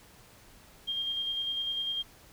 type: tone with tremolo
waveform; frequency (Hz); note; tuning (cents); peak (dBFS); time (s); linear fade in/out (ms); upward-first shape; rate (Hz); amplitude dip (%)
sine; 3210; G7; +40; -29; 0.87-2.03; 20; square; 10; 25
effects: pink hiss -56 dBFS RMS until 2.32 s